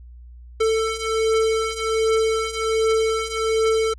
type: beating tone pair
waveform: square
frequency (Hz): 443.3 / 444.6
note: A4 / A4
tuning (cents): +13 / +18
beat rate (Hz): 1.3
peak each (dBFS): -24 / -21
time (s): 0.6-3.94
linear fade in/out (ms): 10
effects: added 60 Hz sine -39 dBFS peak until 3.98 s + resampled to 22050 Hz